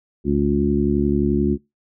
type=harmonic tone with a mistuned harmonic; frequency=71.4 Hz; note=D2; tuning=48 cents flat; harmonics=1 / 2 / 3 / 4 / 5; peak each=-25 / -25 / -20 / -22 / -21 dBFS; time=0.24-1.58 s; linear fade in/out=50 ms; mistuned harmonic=1; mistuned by=-29 cents; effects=noise-tail reverb RT60 0.2 s tail -22 dB re dry